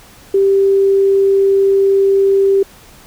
sine tone, 392 Hz, G4, in tune, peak -8 dBFS, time 0.34-2.63 s, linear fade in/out 5 ms, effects pink hiss -42 dBFS RMS until 3.06 s

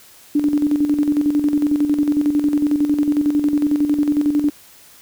sine tone with tremolo, 293.7 Hz, D4, in tune, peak -12 dBFS, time 0.35-4.5 s, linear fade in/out 5 ms, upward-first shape square, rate 11 Hz, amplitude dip 55%, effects white hiss -46 dBFS RMS until 5.01 s

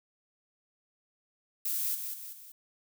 violet noise with echo, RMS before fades -32 dBFS, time 1.65-1.95 s, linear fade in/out 5 ms, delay 190 ms, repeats 3, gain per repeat -6 dB, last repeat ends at 2.52 s, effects none

